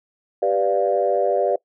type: chord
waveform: sine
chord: G dominant seventh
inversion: none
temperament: equal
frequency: 392 / 493.9 / 587.3 / 698.5 Hz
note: G4 / B4 / D5 / F5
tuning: 0 / 0 / 0 / 0 cents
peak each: -23 / -22 / -20 / -23 dBFS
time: 0.42-1.56 s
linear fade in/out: 5 ms
effects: noise-tail reverb RT60 0.1 s tail -22 dB re dry + tanh soft clip ceiling -6 dBFS